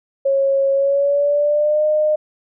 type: tone with pitch glide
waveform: sine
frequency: 547 to 610.5 Hz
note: C#5 to D#5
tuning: -23 to -33 cents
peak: -13 dBFS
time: 0.25-2.16 s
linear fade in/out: 10 ms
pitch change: +190 cents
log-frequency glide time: 0.72-1.85 s
effects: none